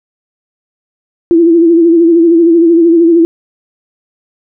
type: tone with vibrato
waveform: sine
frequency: 335.2 Hz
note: E4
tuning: 29 cents sharp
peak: -3 dBFS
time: 1.31-3.25 s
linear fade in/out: 0 ms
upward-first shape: sine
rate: 13 Hz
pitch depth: 57 cents each way
effects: none